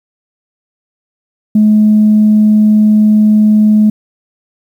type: tone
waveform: sine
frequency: 213.1 Hz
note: G#3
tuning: 45 cents sharp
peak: -3 dBFS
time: 1.55-3.9 s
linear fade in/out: 5 ms
effects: tanh soft clip ceiling 0 dBFS + 7-bit